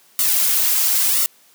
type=noise with flanger; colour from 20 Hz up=blue; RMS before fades=-17 dBFS; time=0.19-1.26 s; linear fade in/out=0 ms; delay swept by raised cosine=1.2 to 4.5 ms; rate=0.98 Hz; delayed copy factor=-0.8; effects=white hiss -53 dBFS RMS until 1.54 s + high-pass 150 Hz 12 dB/octave